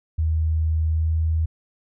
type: tone with pitch glide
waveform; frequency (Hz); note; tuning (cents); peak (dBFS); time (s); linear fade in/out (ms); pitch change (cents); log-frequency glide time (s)
sine; 79.5 to 80.24; D#2 to E2; +38 to -46; -18; 0.18-1.46; 10; +16; 0.9-1.11
effects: none